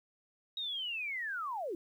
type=linear sweep; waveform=sine; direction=down; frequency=3808 to 311.1 Hz; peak=-35 dBFS; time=0.57-1.75 s; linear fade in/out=2 ms; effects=11-bit